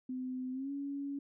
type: tone with pitch glide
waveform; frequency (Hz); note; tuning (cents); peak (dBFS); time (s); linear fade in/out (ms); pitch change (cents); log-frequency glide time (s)
sine; 255.8 to 280.6; C4 to C#4; -39 to +21; -36; 0.09-1.19; 5; +160; 0.52-0.71
effects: none